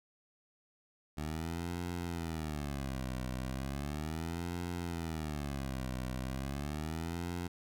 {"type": "tone with vibrato", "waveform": "15% pulse", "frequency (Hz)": 74.5, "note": "D2", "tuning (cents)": 25, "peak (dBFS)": -30, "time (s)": [1.17, 7.48], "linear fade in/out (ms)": 10, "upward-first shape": "sine", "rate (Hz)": 0.36, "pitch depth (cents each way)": 280, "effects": []}